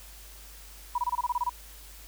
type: tone bursts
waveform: sine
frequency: 975 Hz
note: B5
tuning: 23 cents flat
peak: -24 dBFS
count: 10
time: 0.95-1.495 s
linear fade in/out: 5 ms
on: 32 ms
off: 25 ms
effects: added 50 Hz sine -48 dBFS peak until 2.07 s + white hiss -50 dBFS RMS until 2.07 s